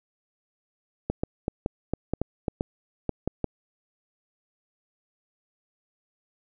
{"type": "clicks", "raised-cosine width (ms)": 2, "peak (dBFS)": -12, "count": 12, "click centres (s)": [1.1, 1.235, 1.481, 1.661, 1.936, 2.136, 2.216, 2.482, 2.609, 3.093, 3.276, 3.443], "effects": []}